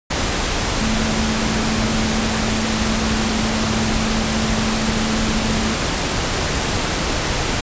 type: tone in noise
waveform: sine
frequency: 220 Hz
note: A3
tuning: in tune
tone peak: -21 dBFS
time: 0.8-5.74 s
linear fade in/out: 10 ms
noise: pink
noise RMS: -20 dBFS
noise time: 0.1-7.61 s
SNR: -4 dB
effects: resampled to 16000 Hz